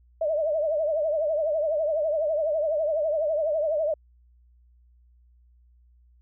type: tone with vibrato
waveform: sine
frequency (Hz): 618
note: D#5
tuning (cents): -12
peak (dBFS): -22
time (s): 0.21-3.94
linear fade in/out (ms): 5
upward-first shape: triangle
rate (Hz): 12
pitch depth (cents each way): 130
effects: added 60 Hz sine -55 dBFS peak until 6.21 s